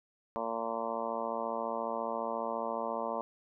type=harmonic tone; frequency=114.5 Hz; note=A#2; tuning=31 cents flat; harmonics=2 / 3 / 4 / 5 / 6 / 7 / 8 / 9 / 10; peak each=-43 / -47 / -41 / -38 / -40 / -45 / -40 / -40 / -45 dBFS; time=0.36-3.21 s; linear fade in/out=0 ms; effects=none